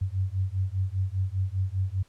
sine beating tone pair, 92.5 / 97.5 Hz, F#2 / G2, 0 / -9 cents, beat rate 5 Hz, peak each -28 dBFS, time 0.01-2.03 s, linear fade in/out 10 ms, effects pink hiss -63 dBFS RMS until 2.08 s + low-pass 10000 Hz 12 dB/octave

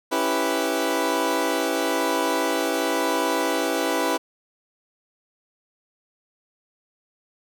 20% pulse chord, C# half-diminished seventh, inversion none, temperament equal, 277.2 / 329.6 / 392 / 493.9 Hz, C#4 / E4 / G4 / B4, 0 / 0 / 0 / 0 cents, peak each -23 / -21 / -24 / -21 dBFS, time 0.11-4.18 s, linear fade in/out 20 ms, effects none

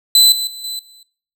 sawtooth tone with level steps, 4017 Hz, B7, 29 cents sharp, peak -4 / -15 / -26 / -20 / -39 dBFS, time 0.15-1.03 s, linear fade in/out 2 ms, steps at 0.32 / 0.47 / 0.64 / 0.79 s, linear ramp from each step 2 ms, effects noise-tail reverb RT60 0.5 s tail -21 dB re dry

